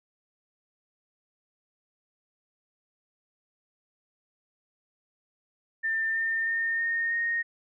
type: tone with pitch steps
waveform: sine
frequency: 1794 / 1809.6 / 1825.4 / 1841.2 / 1857.3 Hz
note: A6 / A6 / A#6 / A#6 / A#6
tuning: +33 / +48 / -37 / -22 / -7 cents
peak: -25 dBFS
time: 5.83-7.43 s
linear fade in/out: 20 ms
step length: 320 ms
effects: none